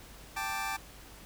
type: chord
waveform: 25% pulse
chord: G suspended second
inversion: none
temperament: just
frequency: 784 / 882 / 1176 Hz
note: G5 / A5 / D6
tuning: 0 / +4 / +2 cents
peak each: -34 dBFS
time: 0.36-0.77 s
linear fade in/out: 10 ms
effects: added 50 Hz sine -55 dBFS peak until 1.25 s + pink hiss -52 dBFS RMS until 1.25 s